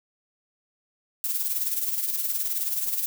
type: noise with tremolo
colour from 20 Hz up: violet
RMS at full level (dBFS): -25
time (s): 1.24-3.06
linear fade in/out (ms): 0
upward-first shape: sine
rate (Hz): 19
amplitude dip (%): 55
effects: none